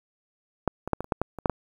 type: clicks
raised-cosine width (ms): 1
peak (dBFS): -8 / -18 / -8 / -16 / -28 / -9 / -10 / -22 / -7 / -10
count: 10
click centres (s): 0.677 / 0.876 / 0.933 / 1.006 / 1.044 / 1.122 / 1.216 / 1.387 / 1.458 / 1.497
effects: 8-bit